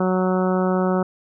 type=harmonic tone; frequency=185 Hz; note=F#3; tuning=in tune; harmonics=1 / 2 / 3 / 4 / 5 / 6 / 7 / 8; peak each=-20 / -23 / -25 / -29 / -31 / -34 / -30 / -37 dBFS; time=0-1.03 s; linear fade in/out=5 ms; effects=none